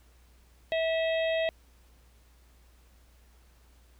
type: harmonic tone with a mistuned harmonic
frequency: 650 Hz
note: E5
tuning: 24 cents flat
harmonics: 1 / 3 / 4 / 5 / 6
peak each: -26 / -36 / -38 / -40 / -42 dBFS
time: 0.72-1.49 s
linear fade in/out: 0 ms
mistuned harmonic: 6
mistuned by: -59 cents
effects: added 60 Hz sine -57 dBFS peak until 3.99 s + pink hiss -65 dBFS RMS until 3.99 s